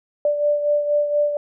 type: beating tone pair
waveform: sine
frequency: 587.3 / 591.5 Hz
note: D5 / D5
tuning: 0 / +12 cents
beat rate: 4.2 Hz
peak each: -17 / -25 dBFS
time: 0.25-1.37 s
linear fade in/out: 2 ms
effects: none